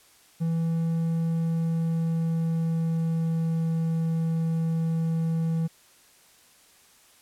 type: tone with pitch glide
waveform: triangle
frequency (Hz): 164.81 to 163.39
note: E3 to E3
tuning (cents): 0 to -15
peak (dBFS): -21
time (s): 0.4-5.68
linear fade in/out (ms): 20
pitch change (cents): -15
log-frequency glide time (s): 1.22-3.79
effects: white hiss -57 dBFS RMS until 7.21 s + low-pass 12000 Hz 12 dB/octave